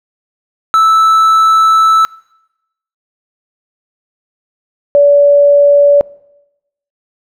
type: tone pair in turn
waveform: triangle / sine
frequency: 1314 / 573.6 Hz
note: E6 / D5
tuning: -6 / -41 cents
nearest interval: octave + major second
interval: 1435 cents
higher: first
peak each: -3 dBFS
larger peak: neither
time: 0.74-2.05 / 4.95-6.01 s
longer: first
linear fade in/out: 0 ms
effects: noise-tail reverb RT60 0.9 s tail -24 dB re dry